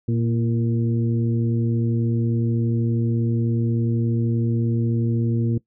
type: harmonic tone with a mistuned harmonic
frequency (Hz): 116.54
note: A#2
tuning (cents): 0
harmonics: 1 / 2 / 3 / 4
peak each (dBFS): -20 / -24 / -29 / -36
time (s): 0.08-5.58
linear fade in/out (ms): 5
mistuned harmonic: 3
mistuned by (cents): -34
effects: noise-tail reverb RT60 0.1 s tail -20 dB re dry